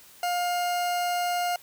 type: tone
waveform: 40% pulse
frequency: 708 Hz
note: F5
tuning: 23 cents sharp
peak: -24 dBFS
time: 0.23-1.56 s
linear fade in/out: 2 ms
effects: white hiss -52 dBFS RMS until 1.62 s